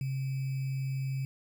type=tone with sample-and-hold; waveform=sine; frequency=133.8 Hz; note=C3; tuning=39 cents sharp; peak=-30 dBFS; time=0.01-1.25 s; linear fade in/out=2 ms; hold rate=2450 Hz; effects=none